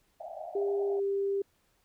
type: band-pass noise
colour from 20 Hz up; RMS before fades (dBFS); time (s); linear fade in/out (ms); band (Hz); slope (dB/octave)
pink; -42; 0.2-1; 10; 610 to 760; 96
type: tone with pitch glide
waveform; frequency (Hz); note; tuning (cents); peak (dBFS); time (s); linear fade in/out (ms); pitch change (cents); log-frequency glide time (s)
sine; 400.1 to 396; G4 to G4; +35 to +18; -27; 0.55-1.42; 5; -17; 0.83-1.07
effects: pink hiss -71 dBFS RMS until 1.84 s